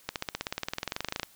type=accelerating click train; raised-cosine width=0.2 ms; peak=-13 dBFS; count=24; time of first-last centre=0.09-1.232 s; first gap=68 ms; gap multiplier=0.97; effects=white hiss -58 dBFS RMS until 1.35 s